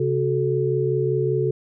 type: tone cluster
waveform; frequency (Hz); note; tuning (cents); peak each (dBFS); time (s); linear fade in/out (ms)
sine; 134.7 / 370 / 435.2; C#3 / F#4 / A4; -49 / 0 / -19; -23; 0-1.51; 5
effects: none